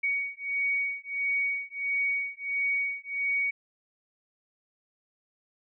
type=beating tone pair; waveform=sine; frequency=2243 / 2244.5 Hz; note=C#7 / C#7; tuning=+20 / +21 cents; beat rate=1.5 Hz; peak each=-30 dBFS; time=0.03-3.51 s; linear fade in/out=10 ms; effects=none